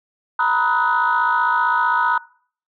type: chord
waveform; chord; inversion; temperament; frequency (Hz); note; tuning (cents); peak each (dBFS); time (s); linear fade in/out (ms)
sine; B major seventh; third; equal with one note detuned; 932.3 / 987.8 / 1265.5 / 1480; A#5 / B5 / D#6 / F#6; 0 / 0 / +29 / 0; -20; 0.39-2.18; 5
effects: noise-tail reverb RT60 0.5 s tail -21 dB re dry + tanh soft clip ceiling -8 dBFS